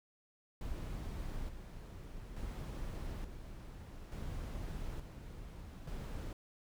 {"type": "noise with tremolo", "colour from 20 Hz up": "brown", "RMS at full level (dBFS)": -42, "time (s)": [0.61, 6.33], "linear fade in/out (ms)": 2, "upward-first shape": "square", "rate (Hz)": 0.57, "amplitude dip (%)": 50, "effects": []}